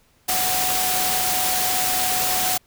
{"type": "tone in noise", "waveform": "sine", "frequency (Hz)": 740, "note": "F#5", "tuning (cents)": 0, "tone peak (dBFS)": -26, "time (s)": [0.28, 2.58], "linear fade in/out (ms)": 10, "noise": "white", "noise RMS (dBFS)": -22, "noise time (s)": [0.28, 2.58], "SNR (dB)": -7, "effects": ["pink hiss -60 dBFS RMS until 2.66 s"]}